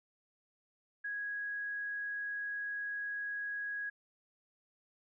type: tone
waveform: sine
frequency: 1658 Hz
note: G#6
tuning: 3 cents flat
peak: -36 dBFS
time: 1.04-3.9 s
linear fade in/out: 10 ms
effects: none